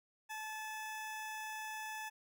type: tone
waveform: 20% pulse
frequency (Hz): 867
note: A5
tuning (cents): -26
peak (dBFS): -37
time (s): 0.29-2.1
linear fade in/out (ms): 20
effects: none